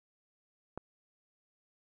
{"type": "click", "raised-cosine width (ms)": 1, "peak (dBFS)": -25, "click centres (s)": 0.776, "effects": []}